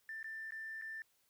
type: tone with dropouts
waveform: triangle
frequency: 1779 Hz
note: A6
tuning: 19 cents sharp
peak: -39 dBFS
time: 0.09-1.02 s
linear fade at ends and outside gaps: 1 ms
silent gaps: 0.229-0.243 / 0.507-0.521 / 0.814-0.821 s
effects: tanh soft clip ceiling -40 dBFS + white hiss -75 dBFS RMS until 1.29 s